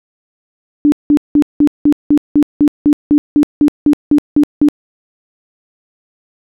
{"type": "tone bursts", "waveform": "sine", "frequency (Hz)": 293.7, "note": "D4", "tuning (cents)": 0, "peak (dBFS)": -5, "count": 16, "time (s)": [0.85, 4.686], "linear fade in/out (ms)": 0, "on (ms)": 71, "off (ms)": 180, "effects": []}